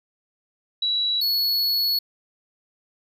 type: tone pair in turn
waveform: sine / square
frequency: 3915 / 4384 Hz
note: B7 / C#8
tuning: -16 / -20 cents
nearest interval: major second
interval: 196 cents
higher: second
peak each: -20 dBFS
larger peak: neither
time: 0.82-1.21 / 1.21-1.99 s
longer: second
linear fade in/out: 5 ms
effects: none